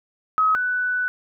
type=tone pair in turn; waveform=sine; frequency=1274 / 1490.3 Hz; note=D#6 / F#6; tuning=+41 / +12 cents; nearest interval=minor third; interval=271 cents; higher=second; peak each=-15 / -20 dBFS; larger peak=first; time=0.38-0.55 / 0.55-1.08 s; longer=second; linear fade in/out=0 ms; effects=none